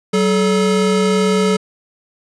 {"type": "tone pair together", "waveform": "square", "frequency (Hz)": [189.85, 430.4], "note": ["F#3", "A4"], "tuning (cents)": [45, -38], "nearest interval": "octave + major second", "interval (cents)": 1417, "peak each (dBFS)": -16, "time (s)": [0.13, 1.57], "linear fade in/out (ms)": 10, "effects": ["resampled to 22050 Hz"]}